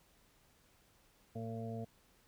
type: harmonic tone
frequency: 113.6 Hz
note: A#2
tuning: 44 cents flat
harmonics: 1 / 2 / 4 / 5 / 6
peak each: -43 / -44 / -47 / -54 / -48 dBFS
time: 1.35-1.85 s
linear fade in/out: 10 ms
effects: pink hiss -69 dBFS RMS until 2.27 s